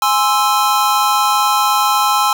square chord, Ab augmented, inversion none, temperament equal, 830.6 / 1046.5 / 1318.5 Hz, Ab5 / C6 / E6, 0 / 0 / 0 cents, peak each -17 dBFS, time 0.02-2.33 s, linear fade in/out 2 ms, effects none

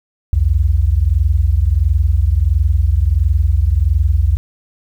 sine tone pair together, 62.5 / 83.96 Hz, B1 / E2, +21 / +32 cents, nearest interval perfect fourth, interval 511 cents, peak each -13 dBFS, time 0.33-4.37 s, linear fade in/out 0 ms, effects 8-bit

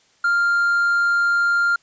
sine tone with hard clipping, 1396.9 Hz, F6, in tune, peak -16 dBFS, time 0.24-1.76 s, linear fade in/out 5 ms, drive 2 dB, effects white hiss -58 dBFS RMS until 1.82 s + resampled to 16000 Hz

